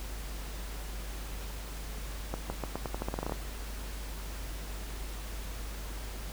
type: accelerating click train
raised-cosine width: 1 ms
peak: -19 dBFS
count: 14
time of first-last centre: 2.34-3.322 s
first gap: 160 ms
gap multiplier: 0.86
effects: added 50 Hz sine -38 dBFS peak until 6.32 s + pink hiss -45 dBFS RMS until 6.32 s